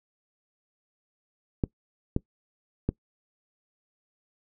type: clicks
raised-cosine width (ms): 3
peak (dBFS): -11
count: 3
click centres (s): 1.638 / 2.164 / 2.89
effects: noise-tail reverb RT60 0.1 s tail -22 dB re dry